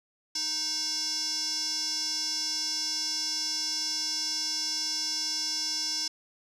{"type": "tone with band-pass filter", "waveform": "square", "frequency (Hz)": 311.1, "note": "D#4", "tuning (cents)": 0, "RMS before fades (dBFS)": -31, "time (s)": [0.35, 6.08], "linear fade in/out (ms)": 5, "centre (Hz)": 5400, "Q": 9, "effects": []}